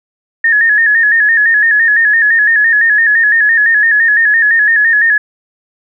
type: tone with vibrato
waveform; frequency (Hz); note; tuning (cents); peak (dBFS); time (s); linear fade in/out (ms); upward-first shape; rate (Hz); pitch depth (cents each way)
sine; 1760; A6; 0; -6; 0.44-5.18; 5; square; 5.9; 66
effects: none